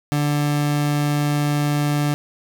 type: tone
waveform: 30% pulse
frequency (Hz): 146.6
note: D3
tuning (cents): -3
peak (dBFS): -15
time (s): 0.12-2.14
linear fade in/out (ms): 0
effects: none